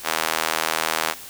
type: tone with high-pass filter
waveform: sawtooth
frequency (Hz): 80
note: D#2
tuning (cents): +49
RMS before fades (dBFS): -24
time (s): 0.03-1.15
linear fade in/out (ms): 50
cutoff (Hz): 900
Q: 0.77
effects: white hiss -39 dBFS RMS until 1.29 s